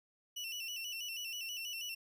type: tone with vibrato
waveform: 30% pulse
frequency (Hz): 2823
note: F7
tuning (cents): +18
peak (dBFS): -37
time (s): 0.36-1.95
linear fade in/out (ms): 10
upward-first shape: square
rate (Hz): 6.2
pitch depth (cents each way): 72
effects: none